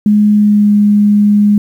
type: tone with pitch glide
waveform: sine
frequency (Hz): 209.1 to 206.7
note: G#3 to G#3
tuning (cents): +12 to -8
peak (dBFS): -5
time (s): 0.06-1.58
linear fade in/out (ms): 2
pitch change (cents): -20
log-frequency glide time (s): 0.33-0.71
effects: 7-bit